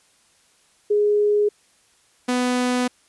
sine / sawtooth tone pair in turn, 415.5 / 248.8 Hz, G#4 / B3, +1 / +13 cents, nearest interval major sixth, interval 888 cents, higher first, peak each -15 dBFS, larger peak neither, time 0.9-1.49 / 2.28-2.88 s, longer second, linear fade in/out 10 ms, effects white hiss -59 dBFS RMS until 3.08 s + resampled to 24000 Hz

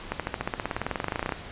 accelerating click train, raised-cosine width 0.5 ms, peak -12 dBFS, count 25, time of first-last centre 0.12-1.322 s, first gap 77 ms, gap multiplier 0.96, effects pink hiss -41 dBFS RMS until 1.51 s + resampled to 8000 Hz

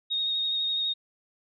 sine tone with vibrato, 3729 Hz, A#7, in tune, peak -25 dBFS, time 0.1-0.94 s, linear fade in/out 20 ms, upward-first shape sine, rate 12 Hz, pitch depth 18 cents each way, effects none

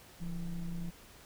triangle ring-modulated tone, 78 Hz, D#2, 5 cents sharp, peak -30 dBFS, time 0.2-0.91 s, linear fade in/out 20 ms, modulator 93.3 Hz, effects pink hiss -56 dBFS RMS until 1.25 s

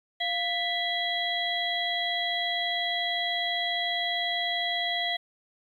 harmonic tone with a mistuned harmonic, 659.3 Hz, E5, in tune, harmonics 1 / 3 / 5 / 6, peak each -32 / -31 / -30 / -36 dBFS, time 0.2-5.17 s, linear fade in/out 10 ms, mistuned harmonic 1, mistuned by +97 cents, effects 10-bit

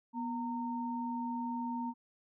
sine tone pair together, 243.2 / 919 Hz, B3 / A#5, -26 / -25 cents, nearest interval octave + major seventh, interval 2301 cents, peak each -36 / -38 dBFS, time 0.13-1.94 s, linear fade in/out 50 ms, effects none

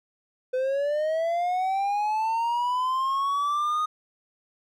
triangle linear sweep, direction up, 504 to 1244.5 Hz, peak -21 dBFS, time 0.53-3.86 s, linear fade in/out 10 ms, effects none

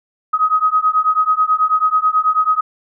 sine beating tone pair, 1257 / 1266.2 Hz, D#6 / D#6, +17 / +30 cents, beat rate 9.2 Hz, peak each -15 dBFS, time 0.33-2.61 s, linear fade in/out 10 ms, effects none

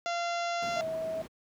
harmonic tone, 689 Hz, F5, 24 cents flat, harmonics 1 / 2 / 3 / 4 / 5 / 6 / 7 / 8 / 9 / 10, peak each -31 / -37 / -41 / -43 / -45 / -47 / -48 / -49 / -50 / -51 dBFS, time 0.06-0.81 s, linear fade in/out 0 ms
brown noise, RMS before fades -37 dBFS, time 0.61-1.28 s, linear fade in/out 20 ms
sine tone, 644 Hz, E5, 41 cents flat, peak -31 dBFS, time 0.76-1.22 s, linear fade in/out 5 ms
effects high-pass 200 Hz 12 dB/octave

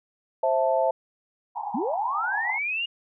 sine chord, A minor, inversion first, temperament just, 528 / 660 / 880 Hz, C5 / E5 / A5, +16 / +2 / 0 cents, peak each -24 / -23 / -26 dBFS, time 0.43-0.91 s, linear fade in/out 5 ms
pink band-pass noise, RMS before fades -32 dBFS, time 1.55-2.59 s, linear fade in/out 20 ms, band 770 to 950 Hz, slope 96 dB/octave
sine linear sweep, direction up, 187.7 to 2876 Hz, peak -25 dBFS, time 1.74-2.86 s, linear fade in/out 10 ms
effects none

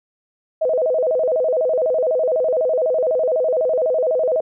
sine tone with vibrato, 567 Hz, C#5, 39 cents sharp, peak -15 dBFS, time 0.61-4.41 s, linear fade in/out 10 ms, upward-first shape square, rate 12 Hz, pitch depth 200 cents each way, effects none

